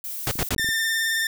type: noise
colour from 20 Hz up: violet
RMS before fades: -32 dBFS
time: 0.04-0.49 s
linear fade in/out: 2 ms
type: noise bursts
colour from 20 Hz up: pink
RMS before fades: -24 dBFS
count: 3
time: 0.27-0.548 s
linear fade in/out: 0 ms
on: 42 ms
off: 76 ms
type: clicks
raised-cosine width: 3 ms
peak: -24 dBFS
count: 8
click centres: 0.356 / 0.388 / 0.43 / 0.524 / 0.563 / 0.596 / 0.645 / 0.689 s
type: tone with vibrato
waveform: sawtooth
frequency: 1800 Hz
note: A6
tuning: 39 cents sharp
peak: -18 dBFS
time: 0.58-1.27 s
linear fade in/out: 2 ms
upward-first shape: sine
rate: 19 Hz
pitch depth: 22 cents each way
effects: none